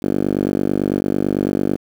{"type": "tone with band-pass filter", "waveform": "5% pulse", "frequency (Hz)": 49, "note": "G1", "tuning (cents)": 0, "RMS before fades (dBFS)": -19, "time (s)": [0.02, 1.77], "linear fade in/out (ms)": 20, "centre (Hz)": 280, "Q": 1.8, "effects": ["7-bit"]}